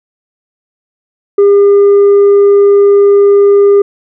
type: tone with tanh clipping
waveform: triangle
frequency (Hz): 402.9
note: G4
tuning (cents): +48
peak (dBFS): -3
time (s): 1.38-3.82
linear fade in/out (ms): 5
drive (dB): 7
effects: none